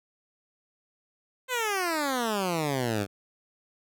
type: exponential sweep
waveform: 10% pulse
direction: down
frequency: 523.3 to 96.1 Hz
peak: -18 dBFS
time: 1.48-3.07 s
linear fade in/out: 50 ms
effects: none